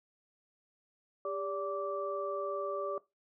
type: tone cluster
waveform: sine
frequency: 399.5 / 577 / 1166 Hz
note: G4 / D5 / D6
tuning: +33 / -31 / -13 cents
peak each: -39 / -36 / -39 dBFS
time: 1.25-2.98 s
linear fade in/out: 2 ms
effects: noise-tail reverb RT60 0.2 s tail -18 dB re dry